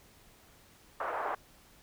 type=band-pass noise; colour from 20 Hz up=white; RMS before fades=-35 dBFS; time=1-1.35 s; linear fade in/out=5 ms; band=460 to 1300 Hz; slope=24 dB/octave; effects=pink hiss -60 dBFS RMS until 1.82 s

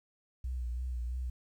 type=tone with vibrato; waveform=sine; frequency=61.5 Hz; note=B1; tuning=7 cents flat; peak=-33 dBFS; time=0.44-1.3 s; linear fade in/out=5 ms; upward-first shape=sine; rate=3 Hz; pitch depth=58 cents each way; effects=11-bit

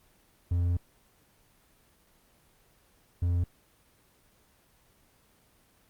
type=tone bursts at uneven times; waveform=triangle; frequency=87.31 Hz; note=F2; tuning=in tune; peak=-22 dBFS; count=2; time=0.51-0.77 / 3.22-3.44 s; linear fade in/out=5 ms; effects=pink hiss -64 dBFS RMS until 5.89 s + Opus 24 kbps

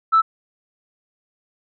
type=tone; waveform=sine; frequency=1317 Hz; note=E6; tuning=2 cents flat; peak=-10 dBFS; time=0.12-0.22 s; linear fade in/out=20 ms; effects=tanh soft clip ceiling -7 dBFS

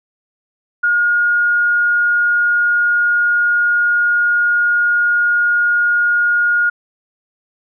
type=tone; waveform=sine; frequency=1430 Hz; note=F6; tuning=41 cents sharp; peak=-11 dBFS; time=0.83-6.7 s; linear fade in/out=10 ms; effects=none

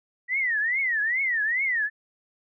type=tone with vibrato; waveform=sine; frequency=1919 Hz; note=A#6; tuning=50 cents sharp; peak=-22 dBFS; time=0.28-1.9 s; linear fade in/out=50 ms; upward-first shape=triangle; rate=2.4 Hz; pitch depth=260 cents each way; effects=none

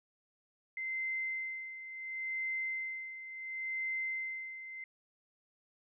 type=tone with tremolo; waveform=sine; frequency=2074 Hz; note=C7; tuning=16 cents flat; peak=-33 dBFS; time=0.77-4.84 s; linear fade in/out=2 ms; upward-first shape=sine; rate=0.71 Hz; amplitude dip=70%; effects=none

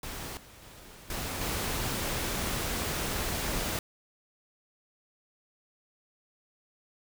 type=noise with level steps; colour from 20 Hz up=pink; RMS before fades=-39 / -52 / -50 / -35 / -32 dBFS; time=0.03-3.79 s; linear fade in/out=2 ms; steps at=0.37 / 0.62 / 1.1 / 1.41 s; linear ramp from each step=2 ms; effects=none

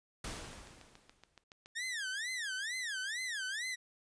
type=noise with exponential decay; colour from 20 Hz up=pink; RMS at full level=-40 dBFS; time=0.24-1.44 s; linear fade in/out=5 ms; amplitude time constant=260 ms
type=click train; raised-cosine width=0.2 ms; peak=-36 dBFS; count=10; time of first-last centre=0.39-1.659 s; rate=7.09 Hz
type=tone with vibrato; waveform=sawtooth; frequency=1760 Hz; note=A6; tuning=in tune; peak=-33 dBFS; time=1.75-3.76 s; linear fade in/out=20 ms; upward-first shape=sine; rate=2.2 Hz; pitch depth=270 cents each way
effects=resampled to 22050 Hz

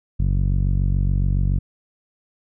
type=tone with low-pass filter; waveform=sawtooth; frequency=47.1 Hz; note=F#1; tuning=32 cents sharp; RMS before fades=-19 dBFS; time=0.19-1.59 s; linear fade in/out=10 ms; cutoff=150 Hz; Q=1.5; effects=none

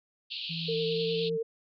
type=band-pass noise; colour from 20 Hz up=white; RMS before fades=-37 dBFS; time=0.3-1.3 s; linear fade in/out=20 ms; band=2600 to 4500 Hz; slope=96 dB/octave
type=tone with pitch glide; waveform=sine; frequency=164.81 to 168.37 Hz; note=E3 to E3; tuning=0 to +37 cents; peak=-35 dBFS; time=0.49-1.38 s; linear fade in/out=20 ms; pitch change=+37 cents; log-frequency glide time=0.9-1.04 s
type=tone with vibrato; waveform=sine; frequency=453.1 Hz; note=A#4; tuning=49 cents flat; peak=-28 dBFS; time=0.68-1.43 s; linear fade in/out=10 ms; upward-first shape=sine; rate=9.7 Hz; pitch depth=20 cents each way
effects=none

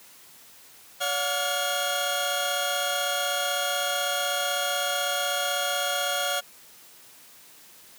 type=tone cluster; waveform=sawtooth; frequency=570 / 722 / 1408 / 3295 Hz; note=C#5 / F#5 / F6 / G#7; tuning=+48 / -43 / +14 / -14 cents; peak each=-27 dBFS; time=1-6.41 s; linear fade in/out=20 ms; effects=white hiss -51 dBFS RMS until 7.98 s + high-pass 100 Hz 12 dB/octave

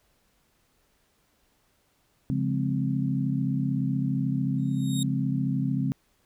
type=chord; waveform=sine; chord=Db major seventh; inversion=none; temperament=equal; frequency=138.59 / 174.61 / 207.7 / 261.6 Hz; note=Db3 / F3 / Ab3 / C4; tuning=0 / 0 / 0 / 0 cents; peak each=-27 / -32 / -31 / -29 dBFS; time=2.3-5.92 s; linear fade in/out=0 ms
type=tone with exponential growth; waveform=20% pulse; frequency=3729 Hz; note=A#7; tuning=in tune; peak=-23 dBFS; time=4.58-5.03 s; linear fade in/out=2 ms; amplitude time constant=97 ms
effects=pink hiss -68 dBFS RMS until 6.25 s

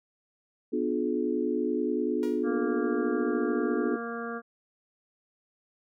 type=chord; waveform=sine; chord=B diminished seventh; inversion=none; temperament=just; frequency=246.9 / 296.3 / 355.6 / 426.7 Hz; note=B3 / D4 / F4 / Ab4; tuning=0 / +15 / +31 / +47 cents; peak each=-31 dBFS; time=0.72-3.97 s; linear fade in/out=20 ms
type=tone with exponential decay; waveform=sawtooth; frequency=475.6 Hz; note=A#4; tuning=35 cents sharp; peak=-34 dBFS; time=2.23-2.53 s; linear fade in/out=1 ms; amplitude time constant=65 ms
type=harmonic tone; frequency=233.1 Hz; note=A#3; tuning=in tune; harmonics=1 / 2 / 3 / 5 / 6 / 7; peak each=-37 / -37 / -42 / -40 / -41 / -43 dBFS; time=2.43-4.42 s; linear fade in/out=50 ms
effects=none

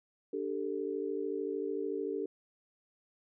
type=chord; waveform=sine; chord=D suspended fourth; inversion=none; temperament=equal with one note detuned; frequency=293.7 / 392 / 445.4 Hz; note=D4 / G4 / A4; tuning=0 / 0 / +21 cents; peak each=-39 / -36 / -37 dBFS; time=0.33-2.26 s; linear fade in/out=5 ms; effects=none

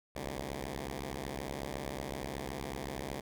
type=beating tone pair; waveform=5% pulse; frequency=65.41 / 73.51 Hz; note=C2 / D2; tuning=0 / +2 cents; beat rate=8.1 Hz; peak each=-29 / -30 dBFS; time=0.15-3.21 s; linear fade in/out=10 ms; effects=none

